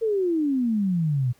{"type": "exponential sweep", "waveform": "sine", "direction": "down", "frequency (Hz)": [463.2, 119], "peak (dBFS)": -20, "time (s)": [0.01, 1.33], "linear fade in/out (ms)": 20, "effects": ["pink hiss -60 dBFS RMS until 1.39 s"]}